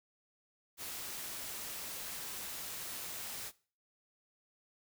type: noise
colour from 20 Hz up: white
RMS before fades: -43 dBFS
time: 0.77-3.52 s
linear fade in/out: 50 ms
effects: noise-tail reverb RT60 0.4 s tail -20 dB re dry